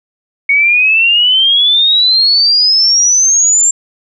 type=exponential sweep; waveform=sine; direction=up; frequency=2217 to 7430 Hz; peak=-6 dBFS; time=0.49-3.71 s; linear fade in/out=5 ms; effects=none